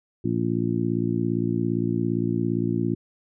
harmonic tone, 57.5 Hz, A#1, 23 cents flat, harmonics 2 / 3 / 4 / 5 / 6, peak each -28 / -28 / -28 / -28 / -28 dBFS, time 0.24-2.95 s, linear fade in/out 10 ms, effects none

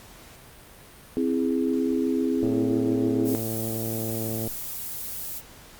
sine chord, C augmented, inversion none, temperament equal, 261.6 / 329.6 / 415.3 Hz, C4 / E4 / G#4, 0 / 0 / 0 cents, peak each -24 / -27 / -28 dBFS, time 1.17-3.35 s, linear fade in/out 0 ms
click train, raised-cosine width 2 ms, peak -19 dBFS, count 230, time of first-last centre 2.43-4.475 s, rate 112 Hz
violet noise, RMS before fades -33 dBFS, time 3.24-5.42 s, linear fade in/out 50 ms
effects pink hiss -48 dBFS RMS until 5.79 s + Opus 48 kbps

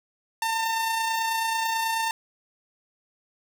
sawtooth tone with amplitude modulation, 902 Hz, A5, 43 cents sharp, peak -19 dBFS, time 0.42-2.11 s, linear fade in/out 2 ms, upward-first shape sine, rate 29.2 Hz, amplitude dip 30%, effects none

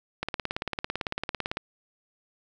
click train, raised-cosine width 0.3 ms, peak -13 dBFS, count 25, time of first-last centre 0.23-1.571 s, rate 17.9 Hz, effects none

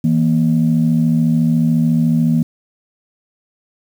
sine tone pair together, 162.3 / 236.3 Hz, E3 / A#3, -27 / +24 cents, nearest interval perfect fifth, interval 651 cents, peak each -13 dBFS, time 0.04-2.43 s, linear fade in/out 5 ms, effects tanh soft clip ceiling -5 dBFS + 7-bit

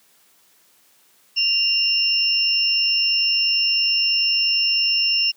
sine tone pair together, 2792 / 5357 Hz, F7 / E8, -1 / +27 cents, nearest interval major seventh, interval 1128 cents, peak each -19 / -19 dBFS, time 1.36-5.32 s, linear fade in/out 20 ms, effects white hiss -57 dBFS RMS until 5.36 s + high-pass 150 Hz 12 dB/octave

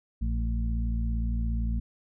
harmonic tone with a mistuned harmonic, 57.4 Hz, A#1, 26 cents flat, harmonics 1 / 2 / 3 / 4, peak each -26 / -36 / -40 / -36 dBFS, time 0.21-1.8 s, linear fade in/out 10 ms, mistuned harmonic 4, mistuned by -31 cents, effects none

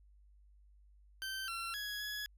20% pulse tone with pitch steps, 1550 / 1358 / 1671 / 1685 Hz, G6 / F6 / G#6 / G#6, -20 / -49 / +10 / +25 cents, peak -34 dBFS, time 1.22-2.26 s, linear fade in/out 0 ms, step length 260 ms, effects added 50 Hz sine -60 dBFS peak until 2.37 s

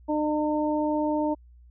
harmonic tone, 302.5 Hz, D#4, 49 cents flat, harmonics 1 / 2 / 3, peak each -25 / -28 / -30 dBFS, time 0.08-1.35 s, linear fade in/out 20 ms, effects added 60 Hz sine -49 dBFS peak until 1.7 s

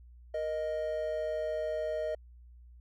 triangle tone pair together, 468.5 / 622 Hz, A#4 / D#5, +9 / -1 cents, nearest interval perfect fourth, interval 490 cents, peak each -36 / -30 dBFS, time 0.34-2.15 s, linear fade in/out 5 ms, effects added 60 Hz sine -51 dBFS peak until 2.8 s

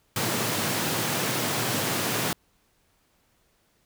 pink high-pass noise, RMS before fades -27 dBFS, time 0.16-2.33 s, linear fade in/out 2 ms, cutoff 100 Hz, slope 96 dB/octave, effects pink hiss -67 dBFS RMS until 3.85 s

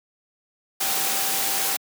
sine tone in noise, 780 Hz, G5, 9 cents flat, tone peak -34 dBFS, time 0.8-1.77 s, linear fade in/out 10 ms, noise white, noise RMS -24 dBFS, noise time 0.8-1.77 s, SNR -13 dB, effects high-pass 200 Hz 12 dB/octave

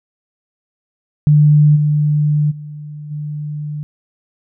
sine tone with level steps, 149.2 Hz, D3, 28 cents sharp, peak -6 / -11 / -27 / -21 dBFS, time 1.27-3.83 s, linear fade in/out 0 ms, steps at 1.75 / 2.5 / 3.1 s, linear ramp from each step 20 ms, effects none

